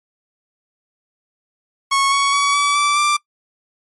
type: tone with pitch steps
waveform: sawtooth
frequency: 1100 / 1115.4 / 1130.9 / 1146.7 / 1162.7 / 1179 Hz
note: C#6 / C#6 / C#6 / D6 / D6 / D6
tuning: -14 / +10 / +34 / -42 / -18 / +6 cents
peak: -10 dBFS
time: 1.91-3.17 s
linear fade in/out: 10 ms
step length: 210 ms
effects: noise-tail reverb RT60 0.1 s tail -22 dB re dry + MP3 48 kbps